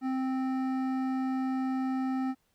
sine tone with hard clipping, 261.6 Hz, C4, in tune, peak -30 dBFS, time 0.01-2.35 s, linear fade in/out 50 ms, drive 12 dB, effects pink hiss -73 dBFS RMS until 2.54 s

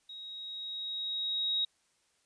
sine tone with level ramp, 3792 Hz, A#7, 29 cents sharp, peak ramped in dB -43 to -27 dBFS, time 0.09-1.65 s, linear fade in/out 5 ms, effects white hiss -72 dBFS RMS until 2.25 s + resampled to 22050 Hz

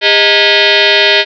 sine tone with frequency modulation, 625 Hz, D#5, 8 cents sharp, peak -5 dBFS, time 0.01-1.25 s, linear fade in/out 50 ms, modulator 515 Hz, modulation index 7, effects none

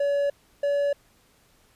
triangle tone pair in turn, 568 / 570.3 Hz, C#5 / C#5, +42 / +49 cents, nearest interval unison, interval 7 cents, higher second, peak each -19 dBFS, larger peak neither, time 0-0.3 / 0.63-0.93 s, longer neither, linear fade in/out 5 ms, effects pink hiss -61 dBFS RMS until 1.75 s + resampled to 32000 Hz

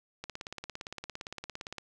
click train, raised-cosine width 0.2 ms, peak -22 dBFS, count 28, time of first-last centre 0.24-1.783 s, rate 17.5 Hz, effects none

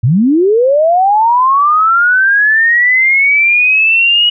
sine linear sweep, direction up, 103 to 2918 Hz, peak -6 dBFS, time 0.03-4.3 s, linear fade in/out 10 ms, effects none

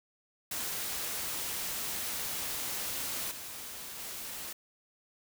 white noise with level steps, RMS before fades -36 / -43 / -41 dBFS, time 0.51-4.53 s, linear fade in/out 5 ms, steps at 3.31 / 3.99 s, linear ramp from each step 2 ms, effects none

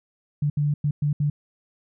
sine tone bursts at uneven times, 146.6 Hz, D3, 3 cents flat, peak -19 dBFS, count 5, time 0.42-0.5 / 0.57-0.74 / 0.84-0.91 / 1.02-1.13 / 1.2-1.3 s, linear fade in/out 5 ms, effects none

